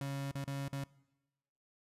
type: tone with dropouts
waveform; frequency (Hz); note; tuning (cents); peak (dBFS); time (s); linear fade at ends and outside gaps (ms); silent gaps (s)
35% pulse; 138.59; C#3; 0; -35; 0.01-0.84; 2; 0.314-0.352 / 0.443-0.476 / 0.682-0.728
effects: noise-tail reverb RT60 1.0 s tail -22 dB re dry + resampled to 32000 Hz